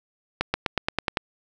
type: accelerating click train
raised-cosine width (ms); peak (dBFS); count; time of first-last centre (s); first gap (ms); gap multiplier
0.3; -6; 8; 0.41-1.172; 130; 0.94
effects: none